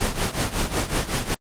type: noise with tremolo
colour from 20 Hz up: pink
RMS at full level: -20 dBFS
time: 0-1.35 s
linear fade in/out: 10 ms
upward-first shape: triangle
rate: 5.4 Hz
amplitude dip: 85%
effects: low-pass 10000 Hz 12 dB/octave + Opus 24 kbps